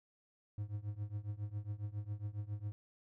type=tone with tremolo; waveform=triangle; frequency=103.83 Hz; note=G#2; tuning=in tune; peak=-33 dBFS; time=0.58-2.72 s; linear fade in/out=0 ms; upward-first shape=triangle; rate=7.3 Hz; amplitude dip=95%; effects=none